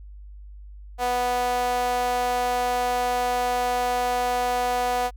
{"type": "tone with high-pass filter", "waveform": "sawtooth", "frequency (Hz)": 246.7, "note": "B3", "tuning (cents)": -2, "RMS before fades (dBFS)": -24, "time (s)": [0.98, 5.11], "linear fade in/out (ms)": 50, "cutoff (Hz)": 650, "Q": 6.1, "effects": ["added 50 Hz sine -39 dBFS peak until 5.16 s"]}